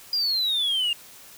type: exponential sweep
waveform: sine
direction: down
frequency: 4906 to 2787 Hz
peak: -19 dBFS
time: 0.13-0.93 s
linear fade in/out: 2 ms
effects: tanh soft clip ceiling -20 dBFS + white hiss -47 dBFS RMS until 1.37 s